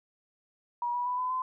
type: tone with pitch steps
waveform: sine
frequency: 960 / 975.7 / 991.6 / 1007.7 / 1024.2 Hz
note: B5 / B5 / B5 / B5 / C6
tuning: -49 / -21 / +7 / +35 / -37 cents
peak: -28 dBFS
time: 0.82-1.42 s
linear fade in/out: 2 ms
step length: 120 ms
effects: none